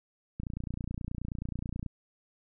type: click train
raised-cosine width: 5 ms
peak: -23 dBFS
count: 44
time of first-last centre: 0.4-1.863 s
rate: 29.4 Hz
effects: none